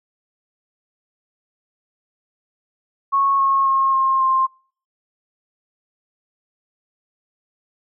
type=tone with pitch steps; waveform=sine; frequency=1100 / 1088.6 / 1077.4 / 1066.2 / 1055.2 Hz; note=C#6 / C#6 / C#6 / C6 / C6; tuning=-14 / -32 / -50 / +32 / +14 cents; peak=-14 dBFS; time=3.12-4.47 s; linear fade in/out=20 ms; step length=270 ms; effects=noise-tail reverb RT60 0.5 s tail -26 dB re dry